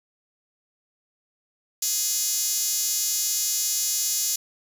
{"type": "tone with high-pass filter", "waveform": "5% pulse", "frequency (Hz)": 417.4, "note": "G#4", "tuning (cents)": 9, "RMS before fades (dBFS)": -25, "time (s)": [1.82, 4.36], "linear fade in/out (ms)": 5, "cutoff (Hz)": 7300, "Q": 4.2, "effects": []}